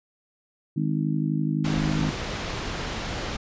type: harmonic tone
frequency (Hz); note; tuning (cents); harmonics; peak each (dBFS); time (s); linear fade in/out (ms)
51.91; G#1; 0; 3 / 4 / 5 / 6; -25 / -29 / -29 / -31; 0.76-2.11; 10
type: low-pass noise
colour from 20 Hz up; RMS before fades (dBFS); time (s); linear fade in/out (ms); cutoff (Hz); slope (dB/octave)
pink; -31; 1.64-3.37; 10; 5200; 12
effects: resampled to 16000 Hz